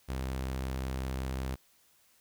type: tone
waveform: sawtooth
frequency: 65.41 Hz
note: C2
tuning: in tune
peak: -29 dBFS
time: 0.08-1.56 s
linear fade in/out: 20 ms
effects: white hiss -66 dBFS RMS until 2.2 s